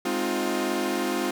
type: chord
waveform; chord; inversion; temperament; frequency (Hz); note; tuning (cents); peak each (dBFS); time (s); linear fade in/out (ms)
sawtooth; F minor seventh; first; equal with one note detuned; 207.7 / 261.6 / 311.1 / 353.1; Ab3 / C4 / Eb4 / F4; 0 / 0 / 0 / +19; -29 / -26 / -28 / -24; 0.05-1.31; 5
effects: none